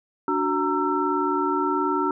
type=tone cluster; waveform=sine; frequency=292.1 / 370.9 / 924 / 1336 Hz; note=D4 / F#4 / A#5 / E6; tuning=-9 / +4 / -16 / +23 cents; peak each=-26 dBFS; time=0.28-2.11 s; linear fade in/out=2 ms; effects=none